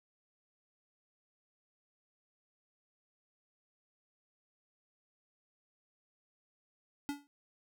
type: tone with exponential decay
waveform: square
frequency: 286.2 Hz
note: D4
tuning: 45 cents flat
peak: -32 dBFS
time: 7.09-7.27 s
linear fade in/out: 0 ms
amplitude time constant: 38 ms
effects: none